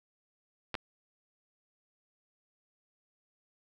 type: clicks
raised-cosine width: 0.3 ms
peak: -18 dBFS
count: 2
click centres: 0.743 / 0.752 s
effects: none